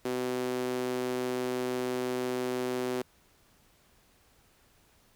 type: tone with high-pass filter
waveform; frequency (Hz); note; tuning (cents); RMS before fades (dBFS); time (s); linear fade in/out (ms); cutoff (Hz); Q
sawtooth; 126; B2; +35; -32; 0.05-3.02; 5; 330; 3.2
effects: pink hiss -64 dBFS RMS until 5.15 s